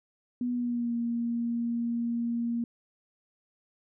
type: tone with pitch glide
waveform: sine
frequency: 245 to 234.9 Hz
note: B3 to A#3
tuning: -14 to +13 cents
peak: -27 dBFS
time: 0.41-2.64 s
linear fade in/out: 2 ms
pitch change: -73 cents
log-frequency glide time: 0.52-0.94 s
effects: none